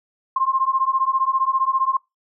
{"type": "beating tone pair", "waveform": "sine", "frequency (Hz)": [1054, 1069], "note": ["C6", "C6"], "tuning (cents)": [12, 37], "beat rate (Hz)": 15, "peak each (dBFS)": [-20, -20], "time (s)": [0.36, 1.97], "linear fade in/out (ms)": 5, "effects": ["noise-tail reverb RT60 0.2 s tail -25 dB re dry"]}